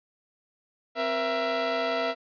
sawtooth tone cluster, 262.4 / 474.8 / 668 Hz, C4 / A#4 / E5, +5 / +32 / +23 cents, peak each -32 / -27 / -23 dBFS, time 0.95-2.15 s, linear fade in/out 50 ms, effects resampled to 11025 Hz

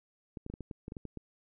clicks, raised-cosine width 3 ms, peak -28 dBFS, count 11, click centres 0.372 / 0.464 / 0.5 / 0.539 / 0.607 / 0.712 / 0.881 / 0.921 / 0.968 / 1.053 / 1.173 s, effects none

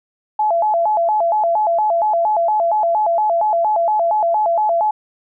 sine tone with vibrato, 760 Hz, F#5, 46 cents sharp, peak -13 dBFS, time 0.39-4.91 s, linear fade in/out 5 ms, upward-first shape square, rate 4.3 Hz, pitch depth 200 cents each way, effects none

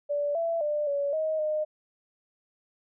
sine tone with pitch steps, 580 / 668 / 595 / 567 / 629 / 613 Hz, D5 / E5 / D5 / C#5 / D#5 / D#5, -22 / +23 / +22 / +39 / +19 / -26 cents, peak -25 dBFS, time 0.09-1.65 s, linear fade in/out 20 ms, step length 260 ms, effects none

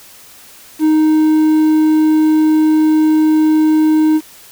triangle tone with quantisation, 311.1 Hz, D#4, in tune, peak -6 dBFS, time 0.79-4.21 s, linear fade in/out 50 ms, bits 6, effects white hiss -40 dBFS RMS until 4.51 s

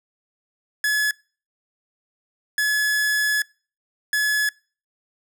45% pulse tone bursts at uneven times, 1704 Hz, G#6, 44 cents sharp, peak -18 dBFS, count 3, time 0.84-1.11 / 2.58-3.42 / 4.13-4.49 s, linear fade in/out 2 ms, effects noise-tail reverb RT60 0.4 s tail -26 dB re dry

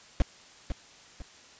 brown noise with echo, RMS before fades -20 dBFS, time 0.2-0.22 s, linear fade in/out 0 ms, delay 500 ms, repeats 2, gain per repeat -9 dB, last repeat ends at 1.22 s, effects white hiss -53 dBFS RMS until 1.59 s + resampled to 16000 Hz

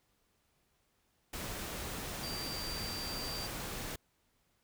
sine tone in noise, 4699 Hz, D8, in tune, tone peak -41 dBFS, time 2.23-3.47 s, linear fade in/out 5 ms, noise pink, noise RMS -41 dBFS, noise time 1.33-3.96 s, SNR -3 dB, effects pink hiss -75 dBFS RMS until 4.63 s

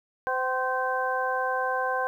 sine tone cluster, 514 / 767 / 1043 / 1549 Hz, C5 / G5 / C6 / G6, -31 / -38 / -6 / -21 cents, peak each -30 dBFS, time 0.27-2.07 s, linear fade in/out 0 ms, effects 10-bit

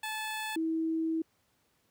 15% pulse / sine tone pair in turn, 868 / 323.3 Hz, A5 / E4, -24 / -34 cents, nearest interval octave + perfect fourth, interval 1710 cents, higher first, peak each -28 dBFS, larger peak neither, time 0.03-0.56 / 0.56-1.22 s, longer second, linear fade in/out 5 ms, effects pink hiss -72 dBFS RMS until 1.9 s + high-pass 80 Hz 12 dB/octave

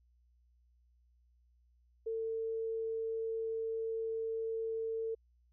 sine tone, 449.2 Hz, A4, 36 cents sharp, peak -34 dBFS, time 2.06-5.15 s, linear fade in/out 10 ms, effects added 60 Hz sine -66 dBFS peak until 5.52 s

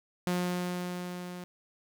sawtooth tone with level ramp, 178.7 Hz, F3, 40 cents sharp, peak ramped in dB -23 to -36 dBFS, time 0.27-1.44 s, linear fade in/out 0 ms, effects none

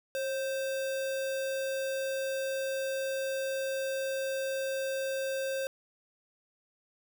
sine tone with sample-and-hold, 538 Hz, C5, 48 cents sharp, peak -30 dBFS, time 0.15-5.67 s, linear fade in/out 0 ms, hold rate 2100 Hz, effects none

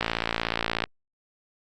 click train, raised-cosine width 0.3 ms, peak -8 dBFS, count 48, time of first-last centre 0.01-0.839 s, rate 56.7 Hz, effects Opus 48 kbps

